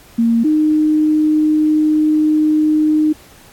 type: tone pair in turn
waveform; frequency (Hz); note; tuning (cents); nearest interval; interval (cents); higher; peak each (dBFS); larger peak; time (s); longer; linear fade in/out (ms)
sine; 230.8 / 307.2; A#3 / D#4; -17 / -22; perfect fourth; 495; second; -10; neither; 0.18-0.44 / 0.44-3.13; second; 10
effects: pink hiss -44 dBFS RMS until 3.52 s + AAC 64 kbps